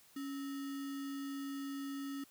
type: tone with sample-and-hold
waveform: sine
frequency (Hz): 277.2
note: C#4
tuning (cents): 0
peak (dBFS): -39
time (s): 0.16-2.24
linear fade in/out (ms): 5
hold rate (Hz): 1575
effects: white hiss -64 dBFS RMS until 2.3 s